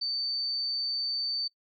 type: tone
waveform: sine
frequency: 4565 Hz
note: D8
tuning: 50 cents flat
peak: -29 dBFS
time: 0.01-1.48 s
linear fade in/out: 10 ms
effects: noise-tail reverb RT60 0.1 s tail -19 dB re dry